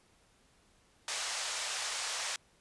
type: band-pass noise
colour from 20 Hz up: white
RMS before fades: -37 dBFS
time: 1.08-2.36 s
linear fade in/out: 2 ms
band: 570 to 7900 Hz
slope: 24 dB/octave
effects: pink hiss -67 dBFS RMS until 2.6 s + resampled to 24000 Hz